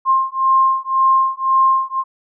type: beating tone pair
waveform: sine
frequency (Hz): 1059 / 1060.9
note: C6 / C6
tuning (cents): +21 / +24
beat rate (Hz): 1.9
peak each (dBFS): -15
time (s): 0.05-2.04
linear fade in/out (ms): 50
effects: none